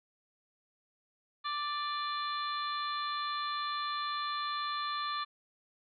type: harmonic tone with a mistuned harmonic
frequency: 587.3 Hz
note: D5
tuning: in tune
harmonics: 2 / 3 / 4 / 5 / 6 / 7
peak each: -34 / -43 / -48 / -52 / -42 / -43 dBFS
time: 1.44-5.25 s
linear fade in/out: 20 ms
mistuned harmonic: 4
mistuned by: +21 cents
effects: none